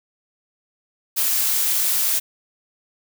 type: noise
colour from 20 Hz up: blue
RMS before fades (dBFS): -20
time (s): 1.16-2.2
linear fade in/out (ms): 20
effects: none